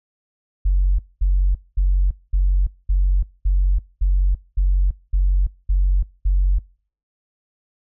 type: tone bursts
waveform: sine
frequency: 46.25 Hz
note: F#1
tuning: in tune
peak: -12 dBFS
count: 11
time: 0.65-6.59 s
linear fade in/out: 10 ms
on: 340 ms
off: 220 ms
effects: noise-tail reverb RT60 0.5 s tail -26 dB re dry + tanh soft clip ceiling -9 dBFS